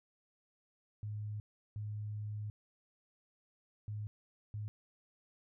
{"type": "tone bursts at uneven times", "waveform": "sine", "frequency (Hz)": 105.4, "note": "G#2", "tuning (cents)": 26, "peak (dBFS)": -38, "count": 4, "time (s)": [[1.03, 1.4], [1.76, 2.5], [3.88, 4.07], [4.54, 4.68]], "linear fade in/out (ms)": 0, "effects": []}